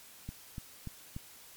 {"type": "click train", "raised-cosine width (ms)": 5, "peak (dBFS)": -27, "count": 4, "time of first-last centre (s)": [0.29, 1.165], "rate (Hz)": 3.43, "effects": ["white hiss -54 dBFS RMS until 1.56 s", "MP3 96 kbps"]}